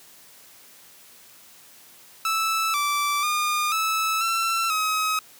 sawtooth tone with pitch steps, 1314 / 1165 / 1214 / 1306 / 1343 / 1272 Hz, E6 / D6 / D#6 / E6 / E6 / D#6, -6 / -14 / -43 / -17 / +32 / +38 cents, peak -18 dBFS, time 2.25-5.19 s, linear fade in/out 2 ms, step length 490 ms, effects white hiss -50 dBFS RMS until 5.39 s + high-pass 100 Hz 12 dB/octave

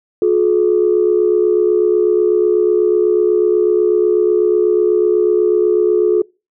sine tone pair together, 358.6 / 426.7 Hz, F4 / G#4, +46 / +47 cents, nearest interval minor third, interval 301 cents, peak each -12 dBFS, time 0.22-6.22 s, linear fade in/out 2 ms, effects noise-tail reverb RT60 0.3 s tail -26 dB re dry + tanh soft clip ceiling -3 dBFS

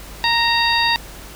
harmonic tone with a mistuned harmonic, 932 Hz, A#5, 1 cent flat, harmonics 1 / 2 / 3 / 4 / 5, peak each -19 / -20 / -23 / -21 / -22 dBFS, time 0.24-0.96 s, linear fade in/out 0 ms, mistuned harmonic 3, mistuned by -38 cents, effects added 50 Hz sine -38 dBFS peak until 1.35 s + pink hiss -38 dBFS RMS until 1.35 s

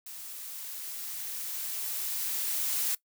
blue noise with level ramp, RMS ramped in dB -43 to -29 dBFS, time 0.06-2.95 s, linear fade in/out 5 ms, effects noise-tail reverb RT60 0.1 s tail -20 dB re dry

